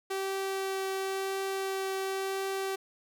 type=tone with vibrato; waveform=sawtooth; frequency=386 Hz; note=G4; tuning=27 cents flat; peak=-27 dBFS; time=0.1-2.76 s; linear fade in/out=10 ms; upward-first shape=triangle; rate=0.95 Hz; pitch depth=8 cents each way; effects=none